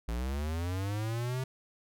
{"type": "linear sweep", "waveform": "square", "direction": "up", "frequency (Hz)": [54.9, 132.1], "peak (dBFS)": -32, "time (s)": [0.08, 1.44], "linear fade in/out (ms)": 5, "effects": []}